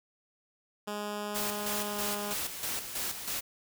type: tone with pitch glide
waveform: 10% pulse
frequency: 207.7 to 205.9 Hz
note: G#3 to G#3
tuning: 0 to -15 cents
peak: -26 dBFS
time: 0.87-2.34 s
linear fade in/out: 10 ms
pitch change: -15 cents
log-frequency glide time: 1.79-2.14 s
type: noise with tremolo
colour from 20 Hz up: white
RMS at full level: -34 dBFS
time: 1.34-3.41 s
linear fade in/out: 20 ms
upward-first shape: square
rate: 3.1 Hz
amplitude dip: 55%
effects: none